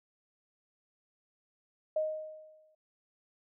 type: tone with exponential decay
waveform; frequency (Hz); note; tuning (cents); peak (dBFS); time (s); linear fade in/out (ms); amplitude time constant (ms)
sine; 622.3; D#5; 0; -26; 1.96-2.75; 5; 170
effects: none